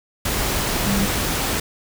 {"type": "tone in noise", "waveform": "sine", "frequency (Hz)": 198.4, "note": "G3", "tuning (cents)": 21, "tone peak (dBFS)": -20, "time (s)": [0.86, 1.06], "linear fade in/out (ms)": 5, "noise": "pink", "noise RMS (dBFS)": -22, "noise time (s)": [0.25, 1.6], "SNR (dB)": -1, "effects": []}